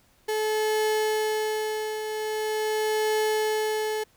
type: tone with tremolo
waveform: 35% pulse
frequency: 431.2 Hz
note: A4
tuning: 35 cents flat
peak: -20 dBFS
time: 0.28-4.04 s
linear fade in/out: 10 ms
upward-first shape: triangle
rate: 0.43 Hz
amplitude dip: 60%
effects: pink hiss -62 dBFS RMS until 4.16 s